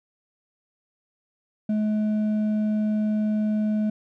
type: tone with hard clipping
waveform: sine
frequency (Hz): 213.2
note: G#3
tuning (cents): +46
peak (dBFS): -22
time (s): 1.69-3.9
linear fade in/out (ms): 5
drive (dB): 4
effects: none